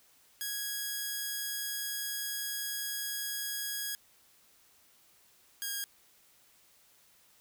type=tone pair in turn; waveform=5% pulse; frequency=1655 / 1633.2 Hz; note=G#6 / G#6; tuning=-6 / -29 cents; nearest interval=unison; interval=23 cents; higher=first; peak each=-23 dBFS; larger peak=neither; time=0.41-3.95 / 5.62-5.84 s; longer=first; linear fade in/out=0 ms; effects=white hiss -64 dBFS RMS until 7.4 s